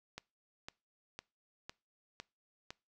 click train, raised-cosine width 0.2 ms, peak -26 dBFS, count 6, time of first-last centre 0.18-2.705 s, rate 1.98 Hz, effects noise-tail reverb RT60 0.3 s tail -24 dB re dry

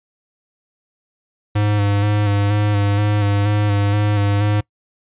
square tone with vibrato, 102.8 Hz, G#2, 17 cents flat, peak -15 dBFS, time 1.55-4.61 s, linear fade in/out 10 ms, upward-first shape square, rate 2.1 Hz, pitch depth 25 cents each way, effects noise-tail reverb RT60 0.1 s tail -23 dB re dry + resampled to 8000 Hz

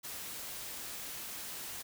white noise, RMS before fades -43 dBFS, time 0.03-1.83 s, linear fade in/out 20 ms, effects none

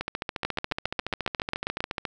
two click trains, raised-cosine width 0.3 ms, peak -13 / -10 dBFS, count 30 / 11, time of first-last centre 0.01-2.052 / 0.45-1.805 s, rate 14.2 / 7.38 Hz, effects none

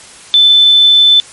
sine tone pair in turn, 3520 / 3520 Hz, A7 / A7, 0 / 0 cents, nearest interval unison, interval 0 cents, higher neither, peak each -3 dBFS, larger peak neither, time 0.34-0.69 / 0.69-1.2 s, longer second, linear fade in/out 0 ms, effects white hiss -35 dBFS RMS until 1.32 s + MP3 48 kbps

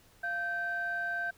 sine tone pair together, 694.6 / 1556 Hz, F5 / G6, -10 / -13 cents, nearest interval octave + major second, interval 1397 cents, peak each -37 / -31 dBFS, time 0.23-1.31 s, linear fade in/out 10 ms, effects tanh soft clip ceiling -25 dBFS + pink hiss -62 dBFS RMS until 1.37 s

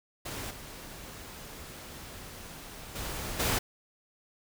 pink noise with level steps, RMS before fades -38 / -45 / -37 / -28 dBFS, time 0.25-3.59 s, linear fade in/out 10 ms, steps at 0.5 / 2.95 / 3.39 s, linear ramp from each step 10 ms, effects none

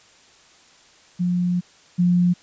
sine tone pair in turn, 177.7 / 176.97 Hz, F3 / F3, +30 / +23 cents, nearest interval unison, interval 7 cents, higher first, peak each -18 / -14 dBFS, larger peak second, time 1.19-1.61 / 1.98-2.34 s, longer first, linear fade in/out 20 ms, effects white hiss -52 dBFS RMS until 2.42 s + resampled to 16000 Hz

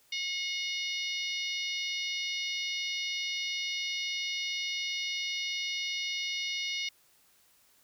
harmonic tone with a mistuned harmonic, 723 Hz, F#5, 40 cents flat, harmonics 3 / 4 / 5 / 6 / 7 / 8, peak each -36 / -37 / -38 / -43 / -42 / -44 dBFS, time 0.12-6.89 s, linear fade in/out 5 ms, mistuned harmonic 5, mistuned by +18 cents, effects white hiss -65 dBFS RMS until 7.83 s

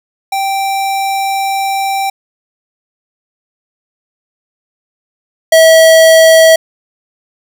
square tone pair in turn, 782 / 647 Hz, G5 / E5, -4 / -32 cents, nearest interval minor third, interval 328 cents, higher first, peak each -13 / -3 dBFS, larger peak second, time 0.32-2.1 / 5.52-6.56 s, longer first, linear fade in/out 5 ms, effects none

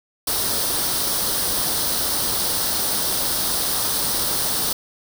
white noise with comb filter, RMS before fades -22 dBFS, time 0.27-4.73 s, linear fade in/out 5 ms, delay 0.21 ms, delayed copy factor +0.6, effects none

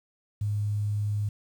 sine tone with quantisation, 103.83 Hz, G#2, in tune, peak -25 dBFS, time 0.41-1.29 s, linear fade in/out 5 ms, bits 9, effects none

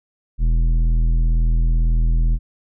sine tone with tanh clipping, 41 Hz, E1, 9 cents flat, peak -15 dBFS, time 0.38-2.39 s, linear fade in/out 50 ms, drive 10 dB, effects none

